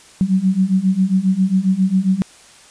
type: beating tone pair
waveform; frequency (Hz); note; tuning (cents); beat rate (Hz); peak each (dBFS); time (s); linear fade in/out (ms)
sine; 184.7 / 192.1; F#3 / G3; -3 / -35; 7.4; -17 / -15; 0.21-2.22; 0
effects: white hiss -45 dBFS RMS until 2.7 s + resampled to 22050 Hz